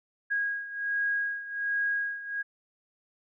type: beating tone pair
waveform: sine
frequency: 1641 / 1642.3 Hz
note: G#6 / G#6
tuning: -21 / -20 cents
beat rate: 1.3 Hz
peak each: -29 / -33 dBFS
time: 0.3-2.43 s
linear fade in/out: 20 ms
effects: none